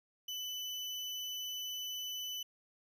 35% pulse tone, 2996 Hz, F#7, 21 cents sharp, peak -37 dBFS, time 0.28-2.43 s, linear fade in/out 5 ms, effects none

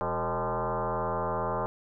sine tone with frequency modulation, 207.7 Hz, G#3, in tune, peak -27 dBFS, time 0.01-1.66 s, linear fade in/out 0 ms, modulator 166 Hz, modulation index 6.2, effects none

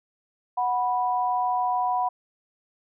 sine tone pair together, 737.2 / 984 Hz, F#5 / B5, -7 / -7 cents, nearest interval perfect fourth, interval 500 cents, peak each -24 / -25 dBFS, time 0.57-2.09 s, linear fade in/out 10 ms, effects none

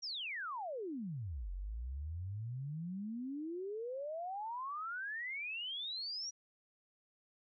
sine exponential two-way sweep, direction down then up, 5820 to 43.71 to 5820 Hz, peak -39 dBFS, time 0.02-6.31 s, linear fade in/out 20 ms, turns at 1.51 s, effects none

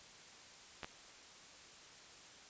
clicks, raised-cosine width 0.3 ms, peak -27 dBFS, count 2, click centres 0.832 / 0.845 s, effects white hiss -57 dBFS RMS until 2.49 s + resampled to 16000 Hz

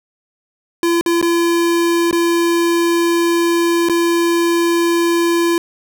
square tone with dropouts, 340 Hz, F4, 46 cents flat, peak -13 dBFS, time 0.83-5.58 s, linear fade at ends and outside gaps 1 ms, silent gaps 1.011-1.061 / 1.214-1.226 / 2.111-2.128 / 3.887-3.896 s, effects none

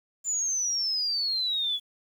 sine exponential sweep, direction down, 7170 to 3359 Hz, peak -25 dBFS, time 0.24-1.8 s, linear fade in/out 50 ms, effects 9-bit

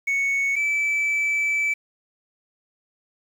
sine tone pair in turn, 2217 / 2312 Hz, C#7 / D7, 0 / -28 cents, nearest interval minor second, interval 72 cents, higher second, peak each -17 dBFS, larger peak neither, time 0.07-0.56 / 0.56-1.74 s, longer second, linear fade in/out 10 ms, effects tanh soft clip ceiling -19 dBFS + 8-bit

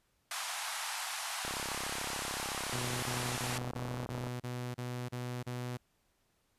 pink band-pass noise, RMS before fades -39 dBFS, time 0.31-3.58 s, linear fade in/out 2 ms, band 720 to 12000 Hz, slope 48 dB/octave
click train, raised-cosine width 1 ms, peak -26 dBFS, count 96, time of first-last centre 1.45-4.269 s, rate 33.7 Hz
sawtooth tone bursts, 123.47 Hz, B2, in tune, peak -33 dBFS, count 9, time 2.72-5.774 s, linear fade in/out 10 ms, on 310 ms, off 33 ms
effects pink hiss -75 dBFS RMS until 6.58 s + resampled to 32000 Hz

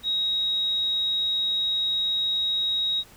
sine tone, 3793 Hz, A#7, 29 cents sharp, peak -22 dBFS, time 0.03-3.04 s, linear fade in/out 50 ms, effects pink hiss -51 dBFS RMS until 3.16 s

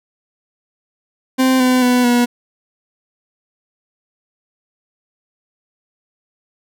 40% pulse tone with pitch steps, 260 / 253.9 / 248 / 242.2 Hz, C4 / B3 / B3 / B3, -11 / +48 / +7 / -34 cents, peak -10 dBFS, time 1.38-2.26 s, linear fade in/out 20 ms, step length 220 ms, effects none

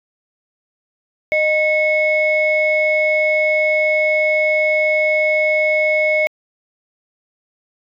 sine tone pair together, 616 / 2193 Hz, D#5 / C#7, -17 / -19 cents, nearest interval octave + minor seventh, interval 2198 cents, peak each -15 dBFS, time 1.32-6.27 s, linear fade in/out 0 ms, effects tanh soft clip ceiling -6 dBFS

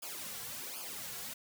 white noise with flanger, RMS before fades -43 dBFS, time 0.02-1.34 s, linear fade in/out 10 ms, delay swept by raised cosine 0.51 to 3.31 ms, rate 1.3 Hz, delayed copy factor -0.9, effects none

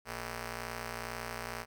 5% pulse ring-modulated tone, 174.61 Hz, F3, in tune, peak -24 dBFS, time 0.05-1.66 s, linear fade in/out 50 ms, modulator 293 Hz, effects none

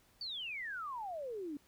sine exponential sweep, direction down, 4650 to 277.2 Hz, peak -39 dBFS, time 0.21-1.57 s, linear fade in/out 2 ms, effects pink hiss -68 dBFS RMS until 1.67 s

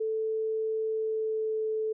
sine tone with pitch glide, 440 to 436.5 Hz, A4 to A4, 0 to -14 cents, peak -27 dBFS, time 0-1.93 s, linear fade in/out 10 ms, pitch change -14 cents, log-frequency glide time 0.88-1.66 s, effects none

